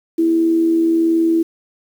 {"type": "tone with amplitude modulation", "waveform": "sine", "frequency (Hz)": 329.6, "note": "E4", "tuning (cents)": 0, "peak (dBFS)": -10, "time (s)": [0.18, 1.43], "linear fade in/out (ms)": 10, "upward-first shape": "sine", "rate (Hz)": 81.3, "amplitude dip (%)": 35, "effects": ["7-bit"]}